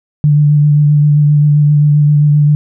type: tone with vibrato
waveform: sine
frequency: 147.8 Hz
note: D3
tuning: 11 cents sharp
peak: -5 dBFS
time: 0.24-2.55 s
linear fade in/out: 0 ms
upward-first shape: sine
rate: 7.6 Hz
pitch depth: 19 cents each way
effects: none